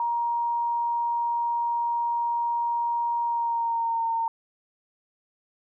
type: tone with pitch glide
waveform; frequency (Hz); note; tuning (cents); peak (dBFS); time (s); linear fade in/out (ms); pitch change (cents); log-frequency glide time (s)
sine; 942 to 914.7; A#5 to A#5; +18 to -33; -23; 0-4.28; 2; -51; 3.24-4.06
effects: none